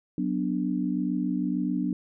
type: chord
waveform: sine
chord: B minor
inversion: second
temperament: equal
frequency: 185 / 246.9 / 293.7 Hz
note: F#3 / B3 / D4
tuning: 0 / 0 / 0 cents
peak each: -29 dBFS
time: 0.18-1.93 s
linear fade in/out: 2 ms
effects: none